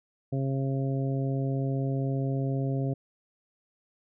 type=harmonic tone; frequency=135.2 Hz; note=C#3; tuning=43 cents flat; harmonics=1 / 2 / 3 / 4 / 5; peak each=-27 / -33 / -37 / -39 / -41 dBFS; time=0.32-2.94 s; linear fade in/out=10 ms; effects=none

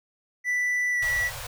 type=tone with pitch glide; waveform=triangle; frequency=1977 to 1948.7 Hz; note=B6 to B6; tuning=+1 to -24 cents; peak=-21 dBFS; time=0.44-1.31 s; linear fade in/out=50 ms; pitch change=-25 cents; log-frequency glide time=0.91-1 s
type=band-stop noise; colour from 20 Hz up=pink; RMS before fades=-36 dBFS; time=1.02-1.47 s; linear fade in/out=5 ms; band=130 to 490 Hz; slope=96 dB/octave
effects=none

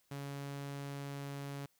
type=tone; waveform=sawtooth; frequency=140.6 Hz; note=C#3; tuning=25 cents sharp; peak=-37 dBFS; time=0.11-1.66 s; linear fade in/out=5 ms; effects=white hiss -74 dBFS RMS until 1.79 s

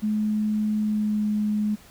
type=tone with pitch glide; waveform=sine; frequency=213.1 to 210.8 Hz; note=G#3 to G#3; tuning=+45 to +26 cents; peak=-21 dBFS; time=0.02-1.76 s; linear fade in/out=20 ms; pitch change=-19 cents; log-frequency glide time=0.79-1.26 s; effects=pink hiss -51 dBFS RMS until 1.9 s

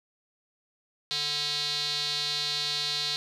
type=tone with band-pass filter; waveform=square; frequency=147.4 Hz; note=D3; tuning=7 cents sharp; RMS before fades=-30 dBFS; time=1.11-3.16 s; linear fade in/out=0 ms; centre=4100 Hz; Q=5.6; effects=none

